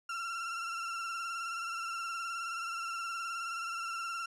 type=tone with vibrato; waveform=35% pulse; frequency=1360 Hz; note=F6; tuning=46 cents flat; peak=-34 dBFS; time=0.09-4.26 s; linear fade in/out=5 ms; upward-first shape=sine; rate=19 Hz; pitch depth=43 cents each way; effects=low-pass 8000 Hz 12 dB/octave